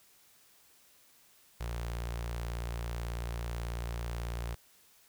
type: tone with notch filter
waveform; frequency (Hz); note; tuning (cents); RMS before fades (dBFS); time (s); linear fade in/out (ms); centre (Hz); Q
sawtooth; 58.27; A#1; 0; -37; 1.6-4.55; 10; 250; 0.98
effects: white hiss -63 dBFS RMS until 5.08 s